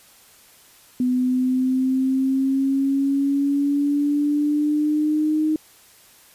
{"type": "exponential sweep", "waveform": "sine", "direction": "up", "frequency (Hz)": [250, 311.1], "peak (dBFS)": -17, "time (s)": [1, 5.56], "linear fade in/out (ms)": 2, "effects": ["white hiss -51 dBFS RMS until 6.34 s", "resampled to 32000 Hz"]}